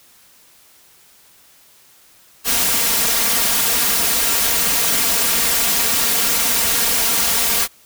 white noise with comb filter, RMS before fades -17 dBFS, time 2.44-7.68 s, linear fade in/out 50 ms, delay 4.3 ms, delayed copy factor +0.65, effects white hiss -50 dBFS RMS until 7.85 s

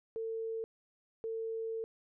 sine tone bursts at uneven times, 450 Hz, A4, 39 cents sharp, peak -35 dBFS, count 2, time 0.16-0.64 / 1.24-1.84 s, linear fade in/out 0 ms, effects none

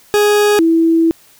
40% pulse / sine tone pair in turn, 415.3 / 328.7 Hz, G#4 / E4, 0 / -5 cents, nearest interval major third, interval 405 cents, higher first, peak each -8 / -8 dBFS, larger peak neither, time 0.14-0.59 / 0.59-1.11 s, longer second, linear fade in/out 0 ms, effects white hiss -47 dBFS RMS until 1.39 s

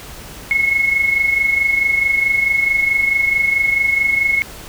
sine tone with amplitude modulation, 2179 Hz, C#7, 30 cents flat, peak -10 dBFS, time 0.51-4.42 s, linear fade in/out 0 ms, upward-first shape sine, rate 24.6 Hz, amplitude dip 60%, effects added 50 Hz sine -41 dBFS peak until 4.68 s + pink hiss -35 dBFS RMS until 4.68 s

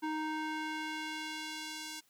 square tone with band-pass filter sweep, 310.9 Hz, D#4, 1 cent flat, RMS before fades -39 dBFS, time 0.02-2.01 s, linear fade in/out 20 ms, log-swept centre 880 to 6100 Hz, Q 0.77, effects white hiss -70 dBFS RMS until 2.09 s + high-pass 80 Hz 12 dB/octave

